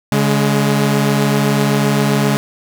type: tone pair together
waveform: sawtooth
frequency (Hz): 141.7 / 208.7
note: C#3 / G#3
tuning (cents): +38 / +9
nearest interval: perfect fifth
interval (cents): 671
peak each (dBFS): -11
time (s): 0.12-2.37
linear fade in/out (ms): 0
effects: none